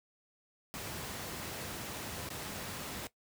pink noise with dropouts, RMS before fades -41 dBFS, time 0.74-3.07 s, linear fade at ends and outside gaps 0 ms, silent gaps 2.289-2.303 s, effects noise-tail reverb RT60 0.1 s tail -17 dB re dry + high-pass 80 Hz 12 dB/octave

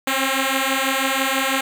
5% pulse beating tone pair, 264.8 / 270.9 Hz, C4 / C#4, +21 / -40 cents, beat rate 6.1 Hz, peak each -10 dBFS, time 0.07-1.61 s, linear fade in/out 5 ms, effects none

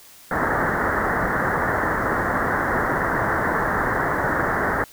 white low-pass noise, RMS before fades -22 dBFS, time 0.31-4.84 s, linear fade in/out 2 ms, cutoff 1900 Hz, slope 96 dB/octave, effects white hiss -47 dBFS RMS until 4.92 s

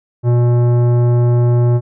sine tone with tanh clipping, 120.7 Hz, B2, 39 cents flat, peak -11 dBFS, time 0.23-1.81 s, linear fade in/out 50 ms, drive 14 dB, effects none

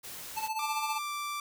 white noise, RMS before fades -43 dBFS, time 0.03-0.49 s, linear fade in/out 20 ms
square tone with tremolo, 876 Hz, A5, 8 cents flat, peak -30 dBFS, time 0.36-0.99 s, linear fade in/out 20 ms, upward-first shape sine, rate 15 Hz, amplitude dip 70%
sawtooth tone with pitch glide, 1184 to 1173.1 Hz, D6 to D6, +14 to -2 cents, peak -30 dBFS, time 0.59-1.4 s, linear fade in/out 2 ms, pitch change -16 cents, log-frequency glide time 0.95-1.12 s
effects none

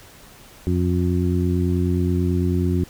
harmonic tone, 89.2 Hz, F2, 37 cents sharp, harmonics 1 / 2 / 3 / 4, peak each -20 / -23 / -25 / -26 dBFS, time 0.67-2.84 s, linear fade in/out 0 ms, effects pink hiss -46 dBFS RMS until 2.89 s

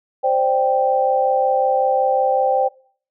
sine chord, C suspended second, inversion none, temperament just, 523.3 / 588.7 / 784.9 Hz, C5 / D5 / G5, 0 / +4 / +2 cents, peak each -18 / -23 / -17 dBFS, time 0.23-2.69 s, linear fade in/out 20 ms, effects noise-tail reverb RT60 0.5 s tail -23 dB re dry

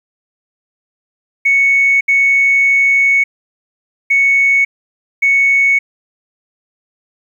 sine tone bursts at uneven times, 2217 Hz, C#7, in tune, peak -7 dBFS, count 4, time 1.45-2.01 / 2.08-3.24 / 4.1-4.65 / 5.22-5.79 s, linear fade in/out 10 ms, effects tanh soft clip ceiling -3 dBFS + 8-bit

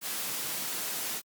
white high-pass noise, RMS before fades -34 dBFS, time 0.01-1.22 s, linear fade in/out 50 ms, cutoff 130 Hz, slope 48 dB/octave, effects Opus 48 kbps

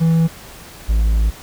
triangle tone pair in turn, 163.9 / 54.57 Hz, E3 / A1, -10 / -14 cents, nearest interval octave + perfect fifth, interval 1904 cents, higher first, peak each -9 / -10 dBFS, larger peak first, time 0-0.28 / 0.88-1.31 s, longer second, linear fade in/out 20 ms, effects pink hiss -38 dBFS RMS until 1.42 s

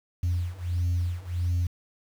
sine beating tone pair, 86.8 / 88.3 Hz, F2 / F2, -10 / +20 cents, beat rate 1.5 Hz, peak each -27 / -26 dBFS, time 0.23-1.67 s, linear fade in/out 5 ms, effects tanh soft clip ceiling -20 dBFS + 8-bit

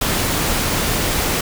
pink noise, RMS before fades -19 dBFS, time 0.01-1.41 s, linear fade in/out 5 ms, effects none

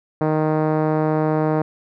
5% pulse tone with low-pass filter, 155.2 Hz, D#3, 4 cents flat, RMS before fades -19 dBFS, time 0.21-1.62 s, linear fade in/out 2 ms, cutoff 600 Hz, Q 0.76, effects none

